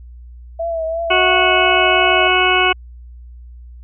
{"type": "tone with vibrato", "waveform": "sine", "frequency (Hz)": 658, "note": "E5", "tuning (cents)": -3, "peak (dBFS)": -18, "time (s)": [0.59, 2.28], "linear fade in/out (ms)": 10, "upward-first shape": "triangle", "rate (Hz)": 2.9, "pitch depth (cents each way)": 51}
{"type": "harmonic tone", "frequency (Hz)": 367.9, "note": "F#4", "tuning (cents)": -10, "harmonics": [1, 2, 3, 4, 6, 7, 8], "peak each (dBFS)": [-19, -19, -19, -19, -19, -19, -19], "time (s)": [1.1, 2.73], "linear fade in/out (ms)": 10}
{"effects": ["added 60 Hz sine -34 dBFS peak until 3.83 s"]}